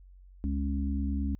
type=harmonic tone; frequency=69.5 Hz; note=C#2; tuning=5 cents sharp; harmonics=1 / 3 / 4; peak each=-29 / -34 / -35 dBFS; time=0.44-1.35 s; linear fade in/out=0 ms; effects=added 46 Hz sine -50 dBFS peak until 1.39 s